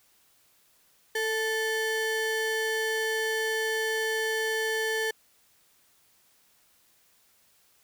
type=ring-modulated tone; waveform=square; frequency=657 Hz; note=E5; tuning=6 cents flat; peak=-24 dBFS; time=1.15-5.11 s; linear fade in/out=5 ms; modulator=1100 Hz; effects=white hiss -64 dBFS RMS until 7.83 s